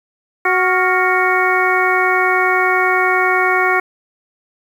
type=harmonic tone with a mistuned harmonic; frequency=370 Hz; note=F#4; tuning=in tune; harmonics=1 / 2 / 3 / 4 / 5 / 6; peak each=-19 / -19 / -19 / -19 / -19 / -19 dBFS; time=0.45-3.8 s; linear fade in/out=5 ms; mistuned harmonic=4; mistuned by=-85 cents; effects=7-bit